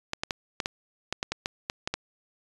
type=clicks; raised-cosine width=0.2 ms; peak=-11 dBFS; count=12; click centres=0.134 / 0.235 / 0.308 / 0.602 / 0.659 / 1.126 / 1.229 / 1.32 / 1.459 / 1.699 / 1.875 / 1.94 s; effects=resampled to 22050 Hz